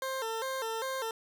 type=tone with vibrato; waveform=20% pulse; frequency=487.2 Hz; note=B4; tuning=24 cents flat; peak=-28 dBFS; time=0.02-1.11 s; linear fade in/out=2 ms; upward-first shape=square; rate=2.5 Hz; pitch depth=140 cents each way; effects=none